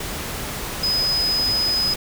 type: tone in noise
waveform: sine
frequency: 5030 Hz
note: D#8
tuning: 18 cents sharp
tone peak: -18 dBFS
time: 0.83-1.94 s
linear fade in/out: 5 ms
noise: pink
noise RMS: -29 dBFS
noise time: 0-1.96 s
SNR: +8 dB
effects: none